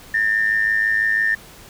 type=tone with amplitude modulation; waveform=sine; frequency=1800 Hz; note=A6; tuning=39 cents sharp; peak=-12 dBFS; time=0.14-1.35 s; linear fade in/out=5 ms; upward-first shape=sine; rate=106 Hz; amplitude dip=65%; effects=tanh soft clip ceiling -8 dBFS + pink hiss -43 dBFS RMS until 1.69 s